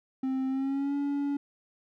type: tone with pitch glide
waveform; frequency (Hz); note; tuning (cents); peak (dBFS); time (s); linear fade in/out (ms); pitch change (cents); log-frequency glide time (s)
triangle; 263.3 to 283.8; C4 to C#4; +11 to +41; -25; 0.23-1.37; 5; +130; 0.48-0.95
effects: none